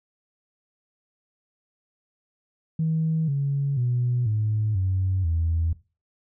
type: tone with pitch steps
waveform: sine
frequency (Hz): 160 / 140.09 / 122.67 / 107.41 / 94.04 / 82.34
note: D#3 / C#3 / B2 / A2 / F#2 / E2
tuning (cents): +49 / +19 / -11 / -41 / +29 / -1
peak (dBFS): -20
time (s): 2.79-5.73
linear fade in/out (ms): 5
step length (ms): 490
effects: noise-tail reverb RT60 0.3 s tail -18 dB re dry + tanh soft clip ceiling -16 dBFS